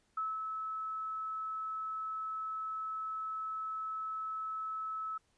sine tone with ADSR envelope, 1300 Hz, E6, 24 cents flat, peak -32 dBFS, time 0.17-5.18 s, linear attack 6 ms, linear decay 200 ms, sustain -4 dB, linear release 8 ms, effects pink hiss -74 dBFS RMS until 5.37 s + resampled to 22050 Hz

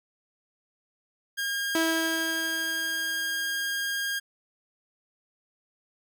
sawtooth tone, 1618 Hz, G#6, 46 cents flat, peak -24 dBFS, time 1.37-4.2 s, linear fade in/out 20 ms
sawtooth tone with exponential decay, 326.1 Hz, E4, 19 cents flat, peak -19 dBFS, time 1.75-4.01 s, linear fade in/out 2 ms, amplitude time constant 490 ms
effects none

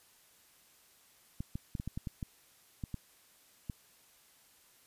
clicks, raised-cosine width 5 ms, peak -25 dBFS, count 11, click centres 1.405 / 1.555 / 1.752 / 1.799 / 1.876 / 1.975 / 2.072 / 2.228 / 2.838 / 2.943 / 3.698 s, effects white hiss -64 dBFS RMS until 4.86 s + resampled to 32000 Hz

